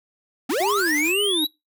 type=linear sweep; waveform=square; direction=up; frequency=223.3 to 3951 Hz; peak=-21 dBFS; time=0.49-1.47 s; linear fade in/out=10 ms
type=noise with tremolo; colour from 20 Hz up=white; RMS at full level=-35 dBFS; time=0.5-1.13 s; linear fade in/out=10 ms; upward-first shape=sine; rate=11 Hz; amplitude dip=55%
type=tone with vibrato; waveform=triangle; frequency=349.2 Hz; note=F4; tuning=in tune; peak=-21 dBFS; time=0.6-1.45 s; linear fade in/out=10 ms; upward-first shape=sine; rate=2 Hz; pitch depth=290 cents each way
effects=noise-tail reverb RT60 0.2 s tail -22 dB re dry